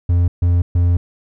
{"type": "tone bursts at uneven times", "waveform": "triangle", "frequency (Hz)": 87.31, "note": "F2", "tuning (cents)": 0, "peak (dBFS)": -9, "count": 3, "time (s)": [[0.09, 0.28], [0.42, 0.62], [0.75, 0.97]], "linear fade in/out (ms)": 5, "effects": []}